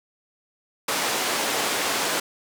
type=band-pass noise; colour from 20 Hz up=pink; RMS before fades=-25 dBFS; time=0.88-2.2 s; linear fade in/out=5 ms; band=400 to 11000 Hz; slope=12 dB/octave; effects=none